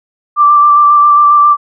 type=tone with vibrato; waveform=sine; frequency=1174.7 Hz; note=D6; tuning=in tune; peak=-3 dBFS; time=0.36-1.57 s; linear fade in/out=50 ms; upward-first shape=square; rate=7.4 Hz; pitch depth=13 cents each way; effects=none